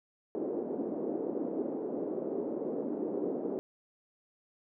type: band-pass noise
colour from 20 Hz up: white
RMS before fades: -35 dBFS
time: 0.35-3.59 s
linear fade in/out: 0 ms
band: 260 to 450 Hz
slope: 24 dB/octave
effects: none